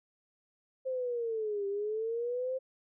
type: linear two-way sweep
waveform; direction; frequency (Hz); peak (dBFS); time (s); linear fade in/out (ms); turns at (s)
sine; down then up; 527 to 394.6 to 527; -31; 0.85-2.59; 20; 1.67
effects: none